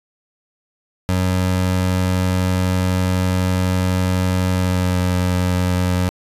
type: tone with pitch glide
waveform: 25% pulse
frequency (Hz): 92 to 90.52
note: F#2 to F#2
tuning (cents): -9 to -37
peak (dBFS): -12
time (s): 1.09-6.09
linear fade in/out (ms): 0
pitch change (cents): -28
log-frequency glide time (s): 4.54-5.01
effects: resampled to 32000 Hz